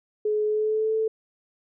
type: tone with pitch glide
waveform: sine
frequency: 424.5 to 440.5 Hz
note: G#4 to A4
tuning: +38 to +2 cents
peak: -21 dBFS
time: 0.25-1.08 s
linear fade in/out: 5 ms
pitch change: +64 cents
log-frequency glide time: 0.46-0.95 s
effects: none